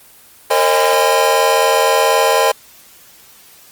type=tone cluster; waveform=square; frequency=459.4 / 538 / 622 / 814 / 1018 Hz; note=A#4 / C5 / D#5 / G#5 / C6; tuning=-25 / +48 / -1 / -35 / -48 cents; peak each=-18 dBFS; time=0.5-2.52 s; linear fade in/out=10 ms; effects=white hiss -44 dBFS RMS until 3.71 s + Opus 24 kbps